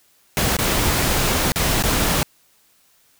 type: noise with dropouts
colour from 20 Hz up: pink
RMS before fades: -19 dBFS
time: 0.37-2.23 s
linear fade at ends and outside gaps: 0 ms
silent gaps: 0.567-0.588 / 1.52-1.559 / 1.825-1.837 s
effects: white hiss -58 dBFS RMS until 3.19 s